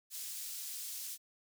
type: high-pass noise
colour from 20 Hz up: pink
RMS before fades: -43 dBFS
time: 0.1-1.18 s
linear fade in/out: 50 ms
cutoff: 5900 Hz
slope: 12 dB/octave
effects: none